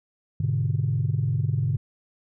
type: chord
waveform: sine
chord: G# diminished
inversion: none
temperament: equal with one note detuned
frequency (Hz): 103.83 / 126.72 / 146.83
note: G#2 / B2 / D3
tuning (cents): 0 / +45 / 0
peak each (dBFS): -25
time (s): 0.4-1.77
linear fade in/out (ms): 5
effects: tanh soft clip ceiling -14 dBFS